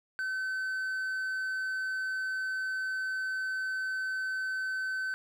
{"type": "tone", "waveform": "triangle", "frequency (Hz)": 1528, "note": "G6", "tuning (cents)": -45, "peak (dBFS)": -29, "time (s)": [0.19, 5.14], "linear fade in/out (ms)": 0, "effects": []}